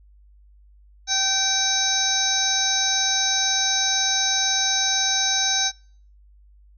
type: harmonic tone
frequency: 774 Hz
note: G5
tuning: 22 cents flat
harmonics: 1 / 2 / 3 / 5 / 6 / 7 / 8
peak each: -30 / -29 / -34 / -24 / -33 / -26 / -23 dBFS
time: 1.07-5.72 s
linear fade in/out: 50 ms
effects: noise-tail reverb RT60 0.5 s tail -25 dB re dry + added 50 Hz sine -49 dBFS peak until 6.77 s